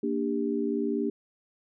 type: chord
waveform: sine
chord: G minor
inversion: first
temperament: equal with one note detuned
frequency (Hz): 233.1 / 293.7 / 397.9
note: Bb3 / D4 / G4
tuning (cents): 0 / 0 / +26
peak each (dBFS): -30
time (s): 0.03-1.1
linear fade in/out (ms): 5
effects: none